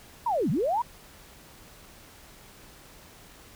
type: linear two-way sweep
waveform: sine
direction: down then up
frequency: 1000 to 130.81 to 1000 Hz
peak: -23 dBFS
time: 0.26-0.82 s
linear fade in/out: 5 ms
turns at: 0.5 s
effects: pink hiss -51 dBFS RMS until 3.55 s